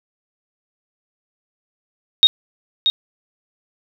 sine tone with echo, 3729 Hz, A#7, in tune, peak -5 dBFS, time 2.23-2.27 s, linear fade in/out 0 ms, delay 630 ms, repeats 1, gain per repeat -8 dB, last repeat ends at 2.9 s, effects none

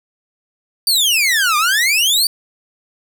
sawtooth exponential two-way sweep, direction down then up, 4699 to 1174.7 to 4699 Hz, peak -9 dBFS, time 0.87-2.27 s, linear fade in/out 2 ms, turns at 1.57 s, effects none

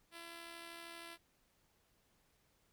5% pulse tone with amplitude modulation, 337.2 Hz, E4, 39 cents sharp, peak -36 dBFS, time 0.11-1.18 s, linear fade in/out 50 ms, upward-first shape sine, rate 72.8 Hz, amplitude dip 40%, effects pink hiss -75 dBFS RMS until 2.72 s

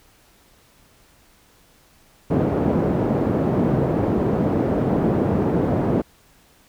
pink band-pass noise, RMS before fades -20 dBFS, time 2.3-6.02 s, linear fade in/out 10 ms, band 140 to 490 Hz, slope 12 dB/octave, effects pink hiss -55 dBFS RMS until 6.68 s

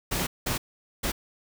pink noise bursts at uneven times, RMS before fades -28 dBFS, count 3, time 0.11-0.27 / 0.46-0.58 / 1.03-1.12 s, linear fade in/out 10 ms, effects none

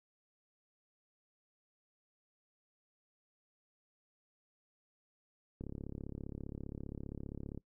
click train, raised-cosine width 3 ms, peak -30 dBFS, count 70, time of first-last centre 5.61-7.576 s, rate 35.1 Hz, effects noise-tail reverb RT60 0.1 s tail -21 dB re dry

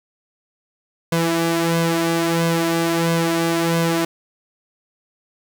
sawtooth tone with flanger, 166.7 Hz, E3, 20 cents sharp, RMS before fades -19 dBFS, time 1.12-4.05 s, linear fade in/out 5 ms, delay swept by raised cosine 1.9 to 3.5 ms, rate 1.5 Hz, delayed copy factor +0.7, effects 8-bit

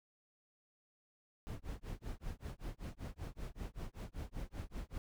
brown noise with tremolo, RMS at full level -41 dBFS, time 1.47-4.98 s, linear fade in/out 0 ms, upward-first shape sine, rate 5.2 Hz, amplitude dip 100%, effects none

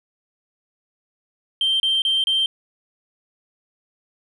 sine tone bursts, 3142 Hz, G7, 3 cents sharp, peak -15 dBFS, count 4, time 1.61-2.46 s, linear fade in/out 2 ms, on 190 ms, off 30 ms, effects tanh soft clip ceiling -14 dBFS

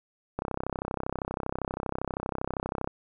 click train, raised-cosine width 1 ms, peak -16 dBFS, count 82, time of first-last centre 0.39-2.875 s, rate 32.6 Hz, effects none

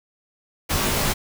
pink noise with comb filter, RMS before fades -22 dBFS, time 0.69-1.14 s, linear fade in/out 20 ms, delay 18 ms, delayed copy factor -1, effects none

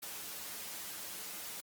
white noise with comb filter, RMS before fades -44 dBFS, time 0.02-1.61 s, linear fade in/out 10 ms, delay 7.8 ms, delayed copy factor -0.75, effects high-pass 100 Hz 12 dB/octave + Opus 48 kbps

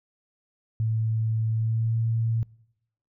sine tone with pitch glide, 111.2 to 113.73 Hz, A2 to A#2, +19 to -42 cents, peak -22 dBFS, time 0.8-2.43 s, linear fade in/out 0 ms, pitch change +39 cents, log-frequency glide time 1.51-1.95 s, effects noise-tail reverb RT60 0.8 s tail -24 dB re dry

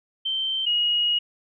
sine tone pair in turn, 3116 / 2888 Hz, G7 / F#7, -11 / -43 cents, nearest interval minor second, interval 132 cents, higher first, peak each -23 / -19 dBFS, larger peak second, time 0.25-0.66 / 0.66-1.19 s, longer second, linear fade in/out 10 ms, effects none

